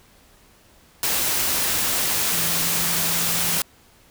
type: tone in noise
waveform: sine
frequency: 168.7 Hz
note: E3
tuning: 40 cents sharp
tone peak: -33 dBFS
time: 2.33-3.59 s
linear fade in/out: 2 ms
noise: white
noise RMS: -22 dBFS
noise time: 1.03-3.62 s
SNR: -14 dB
effects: pink hiss -54 dBFS RMS until 4.1 s